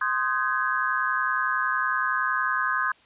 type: chord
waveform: sine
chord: Ab major seventh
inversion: first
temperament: equal with one note detuned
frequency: 1046.5 / 1244.5 / 1530.4 / 1661.2 Hz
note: C6 / Eb6 / G6 / Ab6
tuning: 0 / 0 / -42 / 0 cents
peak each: -28 dBFS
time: 0.01-2.92 s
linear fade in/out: 5 ms
effects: white hiss -57 dBFS RMS until 3.05 s + resampled to 8000 Hz